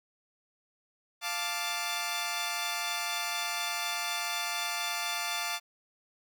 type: chord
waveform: 10% pulse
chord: D minor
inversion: first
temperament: equal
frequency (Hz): 698.5 / 880 / 1174.7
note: F5 / A5 / D6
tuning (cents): 0 / 0 / 0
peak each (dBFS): -27 / -28 / -27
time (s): 1.21-5.6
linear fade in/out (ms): 50
effects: none